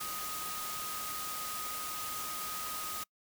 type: tone in noise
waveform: sine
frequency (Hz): 1249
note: D#6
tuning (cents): +6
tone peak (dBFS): -41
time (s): 0-3.04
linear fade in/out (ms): 10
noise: white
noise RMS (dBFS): -40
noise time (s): 0-3.04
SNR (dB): -4
effects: noise-tail reverb RT60 0.1 s tail -25 dB re dry